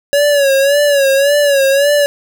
square tone with vibrato, 562 Hz, C#5, 24 cents sharp, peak -9 dBFS, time 0.13-2.06 s, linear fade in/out 0 ms, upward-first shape sine, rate 1.8 Hz, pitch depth 71 cents each way, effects none

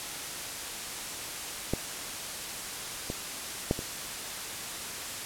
clicks, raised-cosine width 2 ms, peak -13 / -19 / -11 / -22 dBFS, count 4, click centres 1.736 / 3.101 / 3.711 / 3.791 s, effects white hiss -37 dBFS RMS until 5.25 s + low-pass 11000 Hz 12 dB/octave

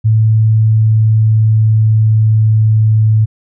sine tone with pitch glide, 110 to 109.11 Hz, A2 to A2, 0 to -14 cents, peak -6 dBFS, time 0.04-3.26 s, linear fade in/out 20 ms, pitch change -14 cents, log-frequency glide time 0.19-2.94 s, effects none

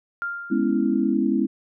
sine tone with exponential decay, 1396.9 Hz, F6, in tune, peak -23 dBFS, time 0.22-1.14 s, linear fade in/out 0 ms, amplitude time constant 200 ms
sine chord, C# minor seventh, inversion second, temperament equal, 207.7 / 246.9 / 277.2 / 329.6 Hz, G#3 / B3 / C#4 / E4, 0 / 0 / 0 / 0 cents, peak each -24 dBFS, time 0.5-1.47 s, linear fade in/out 20 ms
effects none

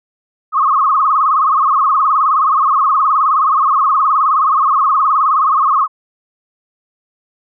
sine tone with vibrato, 1168 Hz, D6, 10 cents flat, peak -9 dBFS, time 0.52-5.88 s, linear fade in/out 50 ms, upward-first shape sine, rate 19 Hz, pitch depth 160 cents each way, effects none

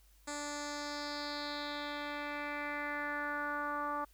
10% pulse tone with low-pass filter sweep, 292.2 Hz, D4, 9 cents flat, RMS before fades -39 dBFS, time 0.27-4.05 s, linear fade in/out 10 ms, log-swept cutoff 7800 to 1100 Hz, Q 3.4, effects added 50 Hz sine -62 dBFS peak until 4.13 s + white hiss -69 dBFS RMS until 4.13 s

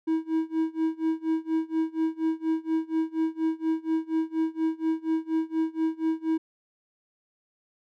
triangle tone with tremolo, 321.3 Hz, E4, 44 cents flat, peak -19 dBFS, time 0.07-6.38 s, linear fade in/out 10 ms, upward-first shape sine, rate 4.2 Hz, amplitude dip 95%, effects none

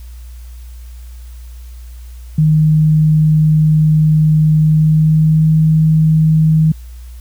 sine tone with pitch glide, 155 to 157.62 Hz, D#3 to D#3, -6 to +23 cents, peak -7 dBFS, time 2.38-6.72 s, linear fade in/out 5 ms, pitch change +29 cents, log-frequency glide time 4.59-5.55 s, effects added 60 Hz sine -29 dBFS peak until 7.2 s + white hiss -48 dBFS RMS until 7.2 s

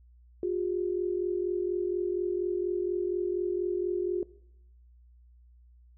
sine tone pair together, 356.7 / 400.9 Hz, F4 / G4, +37 / +39 cents, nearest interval major second, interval 202 cents, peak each -28 / -33 dBFS, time 0.43-4.23 s, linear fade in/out 2 ms, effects noise-tail reverb RT60 0.8 s tail -21 dB re dry + added 60 Hz sine -54 dBFS peak until 5.97 s

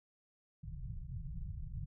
pink low-pass noise, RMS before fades -43 dBFS, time 0.63-1.86 s, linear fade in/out 10 ms, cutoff 170 Hz, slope 96 dB/octave, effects none

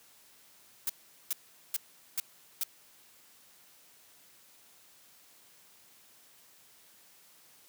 blue noise bursts, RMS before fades -31 dBFS, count 5, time 0.87-2.635 s, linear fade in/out 2 ms, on 25 ms, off 410 ms, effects white hiss -60 dBFS RMS until 7.68 s + high-pass 100 Hz 12 dB/octave

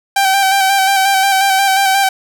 sawtooth tone with vibrato, 778 Hz, G5, 13 cents flat, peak -6 dBFS, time 0.16-2.09 s, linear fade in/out 5 ms, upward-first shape square, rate 5.6 Hz, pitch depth 26 cents each way, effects none

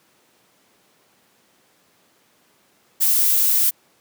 violet noise, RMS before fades -17 dBFS, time 3-3.71 s, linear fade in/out 20 ms, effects pink hiss -59 dBFS RMS until 4 s + high-pass 200 Hz 12 dB/octave

